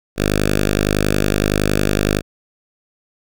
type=tone with notch filter; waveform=5% pulse; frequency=50.8 Hz; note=G#1; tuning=38 cents flat; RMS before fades=-17 dBFS; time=0.16-2.22 s; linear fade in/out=50 ms; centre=830 Hz; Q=1.7; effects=none